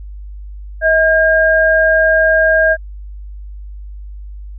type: tone pair together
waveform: sine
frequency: 638 / 1614.2 Hz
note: D#5 / G#6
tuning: +43 / -50 cents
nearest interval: octave + major third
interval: 1607 cents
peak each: -11 dBFS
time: 0.81-2.77 s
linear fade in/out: 50 ms
effects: added 50 Hz sine -27 dBFS peak until 4.58 s